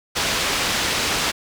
white low-pass noise, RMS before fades -22 dBFS, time 0.15-1.32 s, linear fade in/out 20 ms, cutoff 4800 Hz, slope 12 dB/octave, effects none

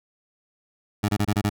20% pulse tone bursts, 103.4 Hz, G#2, 7 cents flat, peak -15 dBFS, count 6, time 1.03-1.497 s, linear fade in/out 10 ms, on 57 ms, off 25 ms, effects none

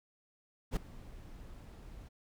brown noise with ADSR envelope, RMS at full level -29 dBFS, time 0.71-2.09 s, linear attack 55 ms, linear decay 6 ms, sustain -21 dB, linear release 18 ms, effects none

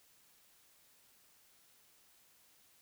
silence, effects white hiss -67 dBFS RMS until 2.81 s

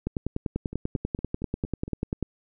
two click trains, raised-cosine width 3 ms, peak -14 / -23 dBFS, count 23 / 6, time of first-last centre 0.07-2.227 / 0.73-1.879 s, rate 10.2 / 4.35 Hz, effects none

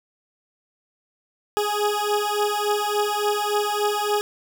20% pulse beating tone pair, 414.1 / 417.6 Hz, G#4 / G#4, -5 / +10 cents, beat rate 3.5 Hz, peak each -19 dBFS, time 1.57-4.21 s, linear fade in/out 0 ms, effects none

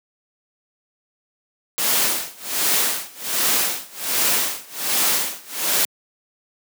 white noise with tremolo, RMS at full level -18 dBFS, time 1.78-5.85 s, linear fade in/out 0 ms, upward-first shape sine, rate 1.3 Hz, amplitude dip 95%, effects high-pass 200 Hz 12 dB/octave

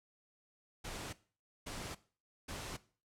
pink noise bursts, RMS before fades -44 dBFS, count 3, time 0.84-2.77 s, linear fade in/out 10 ms, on 290 ms, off 530 ms, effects noise-tail reverb RT60 0.4 s tail -18 dB re dry + low-pass 10000 Hz 12 dB/octave

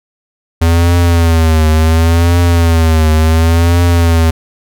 square tone with vibrato, 82.41 Hz, E2, in tune, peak -7 dBFS, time 0.61-4.31 s, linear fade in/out 10 ms, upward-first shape triangle, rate 0.7 Hz, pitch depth 99 cents each way, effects none

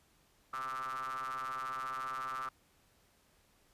square ring-modulated tone, 65.41 Hz, C2, in tune, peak -35 dBFS, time 0.53-2.49 s, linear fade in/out 5 ms, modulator 1250 Hz, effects pink hiss -69 dBFS RMS until 3.73 s + resampled to 32000 Hz

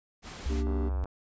pink noise, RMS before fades -43 dBFS, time 0.22-0.64 s, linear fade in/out 50 ms
sine tone, 66.2 Hz, C2, 21 cents sharp, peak -27 dBFS, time 0.46-1.04 s, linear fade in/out 0 ms
triangle chord, G minor, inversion first, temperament equal, 233.1 / 293.7 / 392 Hz, Bb3 / D4 / G4, 0 / 0 / 0 cents, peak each -35 dBFS, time 0.49-0.9 s, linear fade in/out 20 ms
click train, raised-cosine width 1 ms, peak -29 dBFS, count 37, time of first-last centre 0.67-1.057 s, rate 93.1 Hz
effects resampled to 16000 Hz

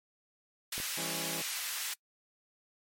pink high-pass noise, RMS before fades -37 dBFS, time 0.72-1.94 s, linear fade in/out 5 ms, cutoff 2000 Hz, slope 12 dB/octave
clicks, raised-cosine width 2 ms, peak -30 dBFS, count 2, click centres 0.78 / 0.801 s
15% pulse chord, C# diminished, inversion first, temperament just, 166.31 / 199.57 / 277.2 Hz, E3 / G3 / C#4, +16 / +31 / 0 cents, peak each -35 / -40 / -38 dBFS, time 0.97-1.42 s, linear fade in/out 5 ms
effects noise-tail reverb RT60 0.1 s tail -25 dB re dry + MP3 64 kbps

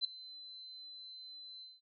sine tone with ADSR envelope, 4051 Hz, B7, 43 cents sharp, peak -28 dBFS, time 0.01-1.81 s, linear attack 37 ms, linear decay 4 ms, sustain -20 dB, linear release 190 ms, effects none

